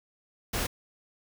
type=noise; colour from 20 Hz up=pink; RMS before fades=-30 dBFS; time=0.53-0.67 s; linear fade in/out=10 ms; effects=none